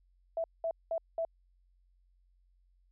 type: tone bursts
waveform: sine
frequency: 659.3 Hz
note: E5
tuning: in tune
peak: -30 dBFS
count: 4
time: 0.37-1.25 s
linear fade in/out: 2 ms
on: 70 ms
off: 200 ms
effects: added 45 Hz sine -65 dBFS peak until 2.91 s